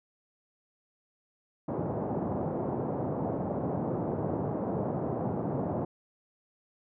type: band-pass noise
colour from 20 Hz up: pink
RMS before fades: -32 dBFS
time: 1.68-5.85 s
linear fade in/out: 5 ms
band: 110 to 820 Hz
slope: 24 dB/octave
effects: none

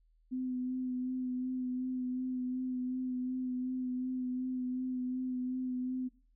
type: tone with vibrato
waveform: sine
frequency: 254.1 Hz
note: B3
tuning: 49 cents sharp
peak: -33 dBFS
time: 0.31-6.09 s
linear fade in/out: 20 ms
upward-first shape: sine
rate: 2.7 Hz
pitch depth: 20 cents each way
effects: noise-tail reverb RT60 0.4 s tail -17 dB re dry + added 40 Hz sine -65 dBFS peak until 6.35 s

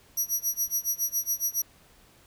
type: tone with tremolo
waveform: 20% pulse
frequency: 5800 Hz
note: F#8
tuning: 35 cents flat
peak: -18 dBFS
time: 0.17-1.62 s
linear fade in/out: 5 ms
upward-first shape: sine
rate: 7.2 Hz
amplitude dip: 95%
effects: pink hiss -58 dBFS RMS until 2.26 s

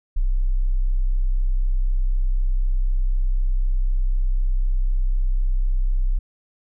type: tone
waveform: sine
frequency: 31.99 Hz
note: C1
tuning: 38 cents flat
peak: -16 dBFS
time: 0.16-6.19 s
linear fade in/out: 10 ms
effects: none

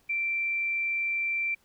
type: tone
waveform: sine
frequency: 2349 Hz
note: D7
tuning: in tune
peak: -26 dBFS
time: 0.09-1.55 s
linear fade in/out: 10 ms
effects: pink hiss -66 dBFS RMS until 1.64 s

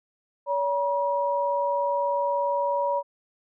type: tone pair together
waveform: sine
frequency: 568.1 / 959 Hz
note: C#5 / A#5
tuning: +42 / +49 cents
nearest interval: major sixth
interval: 907 cents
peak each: -25 dBFS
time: 0.46-3.03 s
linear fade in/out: 50 ms
effects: none

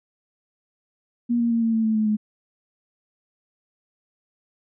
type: tone with pitch steps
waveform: sine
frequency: 238.2 / 234.4 / 230.6 / 226.9 / 223.3 / 219.7 / 216.2 / 212.7 Hz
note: A#3 / A#3 / A#3 / A#3 / A3 / A3 / A3 / G#3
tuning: +38 / +10 / -19 / -47 / +26 / -2 / -30 / +42 cents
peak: -18 dBFS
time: 1.29-2.17 s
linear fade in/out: 20 ms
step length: 110 ms
effects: none

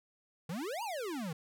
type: exponential two-way sweep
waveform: square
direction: up then down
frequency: 148.7 to 976 to 148.7 Hz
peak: -37 dBFS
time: 0.49-1.33 s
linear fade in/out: 5 ms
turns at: 0.83 s
effects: none

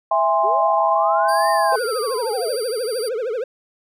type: chord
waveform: sine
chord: E augmented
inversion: none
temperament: equal with one note detuned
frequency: 659.3 / 819.6 / 1046.5 Hz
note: E5 / G#5 / B#5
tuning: 0 / -23 / 0 cents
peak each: -19 dBFS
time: 0.11-1.76 s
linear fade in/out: 5 ms
type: linear two-way sweep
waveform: sine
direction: up then down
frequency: 361.1 to 1839 to 522 Hz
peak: -26 dBFS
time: 0.43-2.57 s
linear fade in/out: 20 ms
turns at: 1.5 s
type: tone with tremolo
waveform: 25% pulse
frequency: 4700 Hz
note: D8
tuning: 1 cent sharp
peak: -24 dBFS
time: 1.28-3.09 s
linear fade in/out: 10 ms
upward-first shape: triangle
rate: 1.8 Hz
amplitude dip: 30%
type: tone with vibrato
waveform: triangle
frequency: 470.1 Hz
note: A#4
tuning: 15 cents sharp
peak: -19 dBFS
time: 1.72-3.44 s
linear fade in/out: 5 ms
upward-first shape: triangle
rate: 13 Hz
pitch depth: 240 cents each way
effects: none

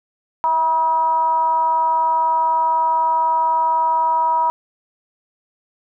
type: tone with frequency modulation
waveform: sine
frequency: 962 Hz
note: B5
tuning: 46 cents flat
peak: -14 dBFS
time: 0.44-4.5 s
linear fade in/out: 0 ms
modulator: 312 Hz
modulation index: 0.39
effects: none

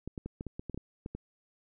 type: clicks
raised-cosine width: 3 ms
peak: -25 dBFS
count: 11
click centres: 0.076 / 0.178 / 0.26 / 0.409 / 0.467 / 0.595 / 0.697 / 0.745 / 0.776 / 1.061 / 1.15 s
effects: none

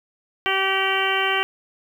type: harmonic tone with a mistuned harmonic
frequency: 385.5 Hz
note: G4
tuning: 29 cents flat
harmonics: 1 / 2 / 3 / 4 / 5 / 6 / 7 / 8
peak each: -27 / -27 / -27 / -27 / -27 / -27 / -27 / -27 dBFS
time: 0.46-1.43 s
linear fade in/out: 0 ms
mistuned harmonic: 7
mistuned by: +46 cents
effects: 8-bit

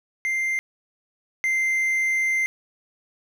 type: tone pair in turn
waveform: triangle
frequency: 2093 / 2085 Hz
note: C7 / C7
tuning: 0 / -7 cents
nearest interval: unison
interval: 7 cents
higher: first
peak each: -20 / -18 dBFS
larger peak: second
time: 0.25-0.59 / 1.44-2.46 s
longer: second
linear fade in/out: 0 ms
effects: none

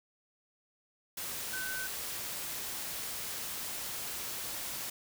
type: tone in noise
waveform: sine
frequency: 1520 Hz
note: F#6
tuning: 46 cents sharp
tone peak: -37 dBFS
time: 1.53-1.87 s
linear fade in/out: 5 ms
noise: white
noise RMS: -39 dBFS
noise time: 1.17-4.9 s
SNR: -1 dB
effects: none

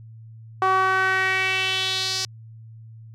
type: tone with band-pass filter sweep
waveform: sawtooth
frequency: 378.6 Hz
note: F#4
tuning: 40 cents sharp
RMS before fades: -22 dBFS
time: 0.62-2.25 s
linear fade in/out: 0 ms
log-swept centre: 1000 to 5200 Hz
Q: 3.3
effects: added 112 Hz sine -40 dBFS peak until 3.14 s

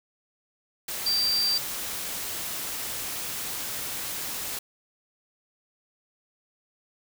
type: tone in noise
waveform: sine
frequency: 4690 Hz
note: D8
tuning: 3 cents flat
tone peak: -22 dBFS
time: 1.06-1.58 s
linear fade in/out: 5 ms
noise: white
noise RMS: -33 dBFS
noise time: 0.88-4.59 s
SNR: +8 dB
effects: none

